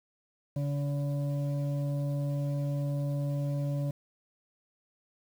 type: tone with frequency modulation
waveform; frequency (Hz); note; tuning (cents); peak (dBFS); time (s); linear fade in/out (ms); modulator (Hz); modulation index
sine; 142.5; C#3; +48; -28; 0.56-3.91; 5; 428; 0.55
effects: 9-bit